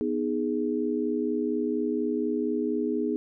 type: chord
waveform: sine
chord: G# minor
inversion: first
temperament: equal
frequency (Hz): 246.9 / 311.1 / 415.3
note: B3 / D#4 / G#4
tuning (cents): 0 / 0 / 0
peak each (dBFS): -29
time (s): 0.01-3.16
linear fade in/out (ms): 0
effects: none